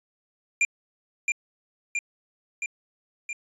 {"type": "tone with echo", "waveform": "square", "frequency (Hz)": 2392, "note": "D7", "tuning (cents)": 31, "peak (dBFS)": -19, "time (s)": [0.61, 0.65], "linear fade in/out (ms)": 2, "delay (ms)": 670, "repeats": 4, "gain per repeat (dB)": -3, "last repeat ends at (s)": 3.33, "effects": ["resampled to 24000 Hz"]}